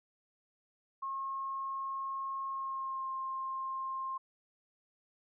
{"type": "tone with pitch glide", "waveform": "sine", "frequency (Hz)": [1080, 1060.2], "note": ["C#6", "C6"], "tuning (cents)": [-45, 23], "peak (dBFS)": -35, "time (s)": [1.02, 4.18], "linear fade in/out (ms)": 10, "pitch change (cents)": -32, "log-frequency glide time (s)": [2.49, 3.1], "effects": []}